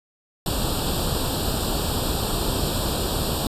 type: noise with comb filter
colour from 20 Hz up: pink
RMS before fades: -24 dBFS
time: 0.46-3.47 s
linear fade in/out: 2 ms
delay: 0.24 ms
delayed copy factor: +0.95
effects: resampled to 32000 Hz